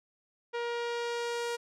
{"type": "tone with low-pass filter sweep", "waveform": "sawtooth", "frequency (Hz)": 473.3, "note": "A#4", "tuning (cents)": 26, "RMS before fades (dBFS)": -34, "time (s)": [0.53, 1.57], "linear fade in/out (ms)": 20, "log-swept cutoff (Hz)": [3000, 9500], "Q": 0.82, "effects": []}